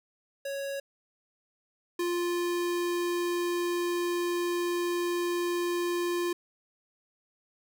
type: tone pair in turn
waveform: square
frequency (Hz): 554.4 / 349.3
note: C#5 / F4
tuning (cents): 0 / 0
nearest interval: minor sixth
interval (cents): 800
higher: first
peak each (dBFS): -33 / -28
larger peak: second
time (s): 0.45-0.8 / 1.99-6.33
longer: second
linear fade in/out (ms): 5
effects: none